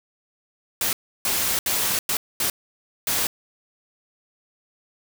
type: noise bursts at uneven times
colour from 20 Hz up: white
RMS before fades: -23 dBFS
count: 6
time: 0.81-0.93 / 1.25-1.59 / 1.66-1.99 / 2.09-2.17 / 2.4-2.5 / 3.07-3.27 s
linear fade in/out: 2 ms
effects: none